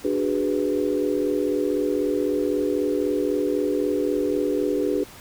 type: chord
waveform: sine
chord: G# half-diminished seventh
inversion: second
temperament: equal with one note detuned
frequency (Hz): 293.7 / 370 / 413.9 / 493.9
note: D4 / F#4 / G#4 / B4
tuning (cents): 0 / 0 / -6 / 0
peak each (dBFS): -25 / -27 / -25 / -27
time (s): 0.04-5.04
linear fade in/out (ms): 10
effects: pink hiss -44 dBFS RMS until 5.2 s